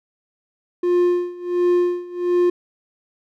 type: tone with tremolo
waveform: triangle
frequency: 353.8 Hz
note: F4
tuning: 23 cents sharp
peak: -11 dBFS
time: 0.83-2.5 s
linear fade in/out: 5 ms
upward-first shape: sine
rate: 1.4 Hz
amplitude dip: 90%
effects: none